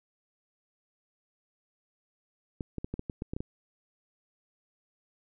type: clicks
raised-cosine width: 3 ms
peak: -21 dBFS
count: 10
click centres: 2.608 / 2.783 / 2.845 / 2.94 / 2.994 / 3.098 / 3.221 / 3.335 / 3.365 / 3.405 s
effects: none